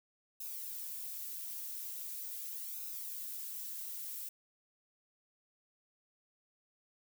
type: noise with flanger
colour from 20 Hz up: violet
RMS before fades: -43 dBFS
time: 0.4-4.29 s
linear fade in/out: 5 ms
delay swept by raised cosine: 0.77 to 4.17 ms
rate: 0.41 Hz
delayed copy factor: +0.55
effects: none